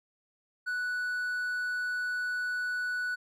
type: tone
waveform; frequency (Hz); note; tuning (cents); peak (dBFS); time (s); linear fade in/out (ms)
triangle; 1480; F#6; 0; -28; 0.66-3.16; 20
effects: none